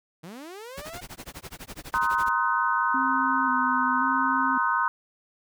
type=linear sweep; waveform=sawtooth; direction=up; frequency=149.1 to 731 Hz; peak=-35 dBFS; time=0.23-1.01 s; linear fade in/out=10 ms
type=noise with tremolo; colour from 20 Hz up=pink; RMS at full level=-38 dBFS; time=0.77-2.29 s; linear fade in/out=5 ms; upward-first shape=sine; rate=12 Hz; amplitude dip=100%
type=chord; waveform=sine; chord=C half-diminished seventh; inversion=third; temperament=just; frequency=941.9 / 1046.5 / 1255.8 / 1507 Hz; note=Bb5 / C6 / Eb6 / Gb6; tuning=+18 / 0 / +16 / +31 cents; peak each=-27 dBFS; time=1.94-4.88 s; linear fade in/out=0 ms
type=tone with vibrato; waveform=sine; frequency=260 Hz; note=C4; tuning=11 cents flat; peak=-29 dBFS; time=2.94-4.58 s; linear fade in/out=5 ms; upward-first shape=square; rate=0.93 Hz; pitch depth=32 cents each way
effects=none